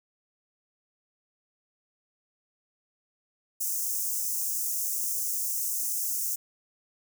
white high-pass noise, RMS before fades -30 dBFS, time 3.6-6.36 s, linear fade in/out 10 ms, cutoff 5800 Hz, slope 48 dB/octave, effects none

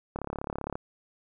click train, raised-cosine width 1 ms, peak -19 dBFS, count 22, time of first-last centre 0.16-0.755 s, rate 35.3 Hz, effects none

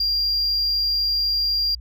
sine tone, 4776 Hz, D8, 28 cents sharp, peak -17 dBFS, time 0-1.75 s, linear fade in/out 5 ms, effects tanh soft clip ceiling -16 dBFS + added 60 Hz sine -35 dBFS peak until 1.8 s

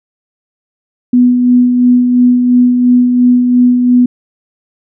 sine tone with tremolo, 246.9 Hz, B3, in tune, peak -3 dBFS, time 1.13-4.06 s, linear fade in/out 5 ms, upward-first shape sine, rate 2.9 Hz, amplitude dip 40%, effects none

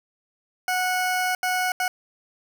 20% pulse tone bursts at uneven times, 735 Hz, F#5, 12 cents flat, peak -17 dBFS, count 3, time 0.68-1.35 / 1.43-1.72 / 1.8-1.88 s, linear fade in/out 2 ms, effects none

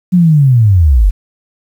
sine linear sweep, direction down, 185 to 41.2 Hz, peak -4 dBFS, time 0.12-1.11 s, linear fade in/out 20 ms, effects 7-bit

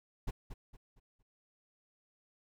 brown noise with echo, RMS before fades -34 dBFS, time 0.27-0.31 s, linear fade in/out 10 ms, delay 230 ms, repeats 4, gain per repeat -9 dB, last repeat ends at 1.23 s, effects none

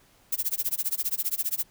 violet noise with tremolo, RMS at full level -25 dBFS, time 0.32-1.64 s, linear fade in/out 5 ms, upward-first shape sine, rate 15 Hz, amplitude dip 100%, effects pink hiss -60 dBFS RMS until 1.7 s

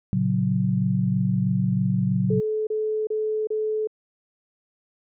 sine chord, F# major, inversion first, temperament just, 115.62 / 138.75 / 185 Hz, A#2 / C#3 / F#3, -14 / +2 / 0 cents, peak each -25 / -25 / -22 dBFS, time 0.13-2.4 s, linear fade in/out 0 ms
sine tone bursts, 431.9 Hz, A4, 32 cents flat, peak -22 dBFS, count 4, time 2.3-3.873 s, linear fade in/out 5 ms, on 370 ms, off 31 ms
effects none

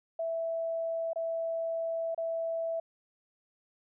sine tone with dropouts, 659.3 Hz, E5, in tune, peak -30 dBFS, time 0.19-2.8 s, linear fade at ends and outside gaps 5 ms, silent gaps 1.133-1.158 / 2.147-2.177 s, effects none

